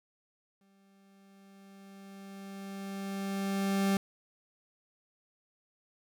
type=tone with exponential growth; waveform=40% pulse; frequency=196 Hz; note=G3; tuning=in tune; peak=-24 dBFS; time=0.61-3.97 s; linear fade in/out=2 ms; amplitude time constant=730 ms; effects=none